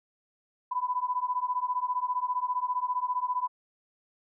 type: beating tone pair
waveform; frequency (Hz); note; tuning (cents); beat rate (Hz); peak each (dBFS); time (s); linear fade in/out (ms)
sine; 990 / 1005; B5 / B5; +4 / +30; 15; -30; 0.71-3.48; 10
effects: none